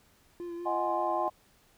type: tone with vibrato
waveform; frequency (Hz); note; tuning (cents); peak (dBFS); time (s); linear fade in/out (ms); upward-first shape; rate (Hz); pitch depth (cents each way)
triangle; 345; F4; -21; -34; 0.4-1.28; 0; sine; 5.2; 22
type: chord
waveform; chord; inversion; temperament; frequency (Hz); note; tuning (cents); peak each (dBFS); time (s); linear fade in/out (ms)
sine; Ab dominant seventh; second; equal; 622.3 / 740 / 830.6 / 1046.5; Eb5 / Gb5 / Ab5 / C6; 0 / 0 / 0 / 0; -33; 0.65-1.3; 20
effects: pink hiss -64 dBFS RMS until 1.77 s